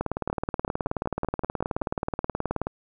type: two click trains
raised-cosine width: 1 ms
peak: -12 / -16 dBFS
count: 51 / 9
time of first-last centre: 0.01-2.67 / 0.3-1.815 s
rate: 18.8 / 5.28 Hz
effects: none